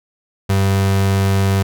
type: tone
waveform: 35% pulse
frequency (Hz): 97.4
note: G2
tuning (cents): -11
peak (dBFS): -11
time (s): 0.49-1.63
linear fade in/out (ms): 10
effects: none